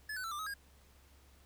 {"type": "tone with pitch steps", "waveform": "square", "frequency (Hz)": [1719, 1505, 1333, 1188, 1273, 1626], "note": ["A6", "F#6", "E6", "D6", "D#6", "G#6"], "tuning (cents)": [-41, 29, 19, 20, 39, -37], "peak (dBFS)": -39, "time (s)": [0.09, 0.54], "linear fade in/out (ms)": 5, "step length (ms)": 75, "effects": ["added 68 Hz sine -62 dBFS peak until 1.45 s", "pink hiss -66 dBFS RMS until 1.45 s"]}